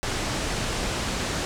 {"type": "low-pass noise", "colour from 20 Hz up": "pink", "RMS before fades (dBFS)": -28, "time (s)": [0.03, 1.45], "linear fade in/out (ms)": 0, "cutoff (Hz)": 8400, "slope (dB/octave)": 24, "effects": []}